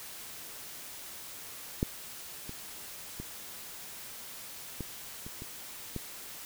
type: clicks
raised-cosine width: 3 ms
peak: -14 / -28 / -26 / -23 / -30 / -29 / -22 dBFS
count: 7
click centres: 1.829 / 2.494 / 3.2 / 4.807 / 5.265 / 5.421 / 5.963 s
effects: white hiss -45 dBFS RMS until 6.45 s